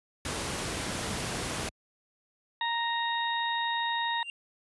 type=noise; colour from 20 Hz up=pink; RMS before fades=-33 dBFS; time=0.25-1.69 s; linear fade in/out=2 ms
type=harmonic tone; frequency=932.3 Hz; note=A#5; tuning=in tune; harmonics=1 / 2 / 3 / 4; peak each=-30 / -33 / -44 / -34 dBFS; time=2.61-4.23 s; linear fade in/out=2 ms
type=tone with exponential growth; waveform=triangle; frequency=2782 Hz; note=F7; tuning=7 cents flat; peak=-31 dBFS; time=4.14-4.3 s; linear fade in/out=1 ms; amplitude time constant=34 ms
effects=high-pass 60 Hz 12 dB/octave + resampled to 24000 Hz